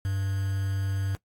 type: tone with quantisation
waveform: triangle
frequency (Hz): 97.5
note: G2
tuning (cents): -9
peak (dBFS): -24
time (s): 0.05-1.15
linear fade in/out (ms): 0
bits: 7
effects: noise-tail reverb RT60 0.1 s tail -18 dB re dry + AAC 64 kbps